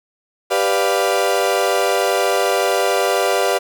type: chord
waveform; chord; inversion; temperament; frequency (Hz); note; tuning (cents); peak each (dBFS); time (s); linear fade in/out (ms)
35% pulse; G dominant seventh; none; equal; 392 / 493.9 / 587.3 / 698.5; G4 / B4 / D5 / F5; 0 / 0 / 0 / 0; -19; 0.5-3.59; 20
effects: none